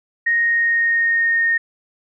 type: tone with pitch glide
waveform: sine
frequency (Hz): 1864.7 to 1843.3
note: A#6 to A#6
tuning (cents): 0 to -20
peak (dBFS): -14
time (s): 0.26-1.58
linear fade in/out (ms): 10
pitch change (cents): -20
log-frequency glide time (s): 0.44-1.42
effects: none